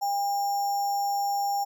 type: tone with sample-and-hold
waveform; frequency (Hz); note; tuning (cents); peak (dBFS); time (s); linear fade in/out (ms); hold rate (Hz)
sine; 804; G5; +44; -24; 0.01-1.65; 20; 6300
effects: none